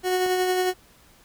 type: tone with tremolo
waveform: 30% pulse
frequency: 367.3 Hz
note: F#4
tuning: 13 cents flat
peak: -17 dBFS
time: 0.03-0.74 s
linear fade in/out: 50 ms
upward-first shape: sine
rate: 11 Hz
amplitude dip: 30%
type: click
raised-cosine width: 1 ms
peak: -24 dBFS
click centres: 0.263 s
effects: pink hiss -55 dBFS RMS until 1.24 s